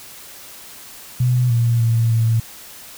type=tone with pitch steps; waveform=sine; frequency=124.5 / 117.6 / 114.9 / 113.6 Hz; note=B2 / A#2 / A#2 / A#2; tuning=+14 / +16 / -25 / -44 cents; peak=-13 dBFS; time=1.2-2.4 s; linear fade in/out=5 ms; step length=300 ms; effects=white hiss -39 dBFS RMS until 2.97 s